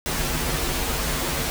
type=noise with comb filter; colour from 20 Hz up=pink; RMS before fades=-25 dBFS; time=0.06-1.5 s; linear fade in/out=0 ms; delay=10 ms; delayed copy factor=-0.8; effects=none